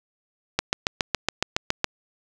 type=click train; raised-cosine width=0.2 ms; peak=-3 dBFS; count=10; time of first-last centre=0.59-1.843 s; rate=7.18 Hz; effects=none